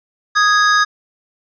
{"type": "tone pair together", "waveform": "square", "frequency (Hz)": [1244.5, 1659.4], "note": ["D#6", "G#6"], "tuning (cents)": [0, -2], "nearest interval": "perfect fourth", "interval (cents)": 498, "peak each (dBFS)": -14, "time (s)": [0.35, 0.85], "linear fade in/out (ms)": 20, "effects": ["resampled to 16000 Hz"]}